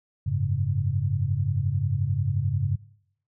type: chord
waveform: sine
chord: F# suspended second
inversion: none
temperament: equal with one note detuned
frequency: 92.5 / 103.83 / 137.95 Hz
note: F#2 / G#2 / C#3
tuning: 0 / 0 / -8 cents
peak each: -28 / -27 / -26 dBFS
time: 0.26-2.76 s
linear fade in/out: 10 ms
effects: noise-tail reverb RT60 0.7 s tail -21 dB re dry